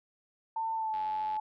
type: tone with pitch glide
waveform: sine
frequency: 896 to 861 Hz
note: A5 to A5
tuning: +31 to -38 cents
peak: -30 dBFS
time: 0.56-1.4 s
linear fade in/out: 5 ms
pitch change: -69 cents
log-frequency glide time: 0.75-0.99 s
type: click train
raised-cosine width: 0.3 ms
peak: -34 dBFS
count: 41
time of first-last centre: 0.94-1.366 s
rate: 93.9 Hz
effects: none